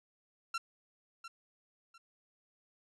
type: tone with echo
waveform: sawtooth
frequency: 1358 Hz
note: F6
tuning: 49 cents flat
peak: -30 dBFS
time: 0.54-0.58 s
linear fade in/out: 5 ms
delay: 700 ms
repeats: 2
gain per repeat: -11 dB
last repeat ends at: 1.98 s
effects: low-pass 7000 Hz 12 dB/octave